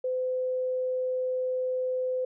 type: tone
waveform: sine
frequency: 510 Hz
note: C5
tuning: 44 cents flat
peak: -26 dBFS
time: 0.04-2.25 s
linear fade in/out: 5 ms
effects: none